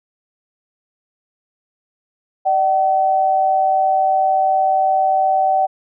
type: tone pair together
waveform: sine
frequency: 604.8 / 762 Hz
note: D#5 / G5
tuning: -49 / -49 cents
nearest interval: major third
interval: 400 cents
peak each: -21 / -13 dBFS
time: 2.45-5.67 s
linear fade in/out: 20 ms
effects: none